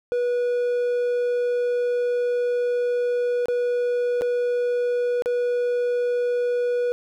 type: tone with dropouts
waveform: triangle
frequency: 486.9 Hz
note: B4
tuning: 25 cents flat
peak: -18 dBFS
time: 0.12-6.92 s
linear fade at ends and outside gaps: 0 ms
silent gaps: 3.457-3.484 / 4.211-4.219 / 5.222-5.259 s
effects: none